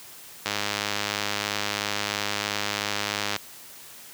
click train, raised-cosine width 0.2 ms, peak -8 dBFS, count 300, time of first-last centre 0.46-3.363 s, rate 103 Hz, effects white hiss -45 dBFS RMS until 4.13 s + high-pass 80 Hz 12 dB/octave

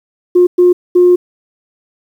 sine tone bursts at uneven times, 357 Hz, F4, 38 cents sharp, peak -3 dBFS, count 3, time 0.35-0.47 / 0.58-0.73 / 0.95-1.16 s, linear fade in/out 10 ms, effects tanh soft clip ceiling 0 dBFS + 7-bit

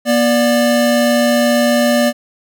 square tone pair together, 240.5 / 587.3 Hz, B3 / D5, -46 / 0 cents, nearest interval octave + minor third, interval 1546 cents, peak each -14 dBFS, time 0.05-2.13 s, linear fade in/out 50 ms, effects none

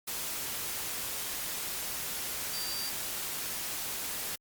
sine tone in noise, 4699 Hz, D8, in tune, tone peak -37 dBFS, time 2.53-2.9 s, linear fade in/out 10 ms, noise white, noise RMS -36 dBFS, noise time 0.07-4.36 s, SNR -4 dB, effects Opus 48 kbps

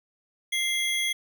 square tone pair together, 2093 / 3322 Hz, C7 / G#7, 0 / 0 cents, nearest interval minor sixth, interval 800 cents, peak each -28 dBFS, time 0.52-1.13 s, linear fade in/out 10 ms, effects none

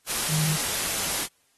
sine tone in noise, 155.56 Hz, D#3, in tune, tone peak -24 dBFS, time 0.28-0.58 s, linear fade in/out 50 ms, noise white, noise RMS -27 dBFS, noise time 0.06-1.28 s, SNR 0 dB, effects white hiss -66 dBFS RMS until 1.57 s + AAC 32 kbps

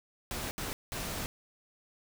pink noise bursts at uneven times, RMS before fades -37 dBFS, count 3, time 0.31-0.51 / 0.58-0.73 / 0.92-1.26 s, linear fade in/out 0 ms, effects none

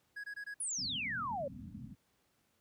triangle tone bursts, 1661.2 Hz, G#6, in tune, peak -39 dBFS, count 4, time 0.16-0.543 s, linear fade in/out 10 ms, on 80 ms, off 21 ms
sine exponential sweep, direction down, 10540 to 523.3 Hz, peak -35 dBFS, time 0.6-1.48 s, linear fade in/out 5 ms
white low-pass noise, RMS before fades -47 dBFS, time 0.77-1.95 s, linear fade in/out 20 ms, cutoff 270 Hz, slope 96 dB/octave
effects pink hiss -75 dBFS RMS until 2.6 s + high-pass 80 Hz 12 dB/octave

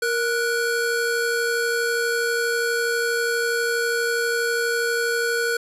square tone pair together, 467.2 / 1473.9 Hz, A#4 / F#6, +4 / -7 cents, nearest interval octave + minor sixth, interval 1989 cents, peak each -24 / -24 dBFS, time 0.02-5.57 s, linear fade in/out 5 ms, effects resampled to 32000 Hz + 9-bit

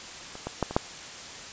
clicks, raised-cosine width 1 ms, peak -26 / -17 / -10 / -20 / -6 dBFS, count 5, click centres 0.354 / 0.47 / 0.627 / 0.71 / 0.765 s, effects white hiss -41 dBFS RMS until 1.52 s + resampled to 16000 Hz

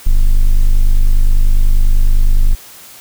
triangle tone, 25 Hz, G0, 35 cents sharp, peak -3 dBFS, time 0.06-2.55 s, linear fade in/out 10 ms, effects white hiss -37 dBFS RMS until 3 s

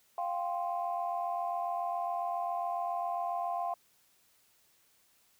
sine chord, F suspended second, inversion none, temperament just, 698.5 / 785.8 / 1047.7 Hz, F5 / G5 / C6, 0 / +4 / +2 cents, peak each -33 / -37 / -38 dBFS, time 0.18-3.74 s, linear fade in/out 2 ms, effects tanh soft clip ceiling -22 dBFS + white hiss -68 dBFS RMS until 5.39 s

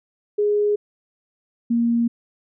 sine tone pair in turn, 415 / 234.3 Hz, G#4 / A#3, -1 / +9 cents, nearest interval minor seventh, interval 990 cents, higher first, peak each -16 dBFS, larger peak neither, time 0.38-0.76 / 1.7-2.08 s, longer neither, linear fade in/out 10 ms, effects none

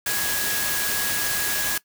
sine tone in noise, 1661.2 Hz, G#6, in tune, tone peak -29 dBFS, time 0.06-1.78 s, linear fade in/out 5 ms, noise white, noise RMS -25 dBFS, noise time 0.06-1.78 s, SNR -7 dB, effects noise-tail reverb RT60 0.1 s tail -19 dB re dry

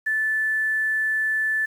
sine tone with quantisation, 1750 Hz, A6, 10 cents flat, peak -20 dBFS, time 0.06-1.66 s, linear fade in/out 10 ms, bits 8, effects none

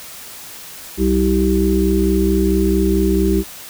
harmonic tone, 64.5 Hz, C2, 24 cents flat, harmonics 1 / 3 / 5 / 6, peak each -18 / -18 / -18 / -18 dBFS, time 0.97-3.44 s, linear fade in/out 50 ms, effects white hiss -35 dBFS RMS until 3.69 s

